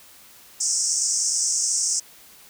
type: band-pass noise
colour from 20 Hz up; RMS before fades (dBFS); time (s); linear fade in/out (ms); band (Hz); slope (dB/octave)
pink; -23; 0.6-2; 10; 5300 to 8700; 96
effects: white hiss -49 dBFS RMS until 2.49 s